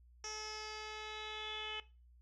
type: tone with low-pass filter sweep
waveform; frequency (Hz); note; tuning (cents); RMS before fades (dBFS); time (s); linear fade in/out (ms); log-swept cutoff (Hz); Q
10% pulse; 430; A4; -40; -45; 0.24-1.8; 2; 5700 to 3100; 9.6
effects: noise-tail reverb RT60 0.3 s tail -17 dB re dry + added 60 Hz sine -60 dBFS peak until 2.21 s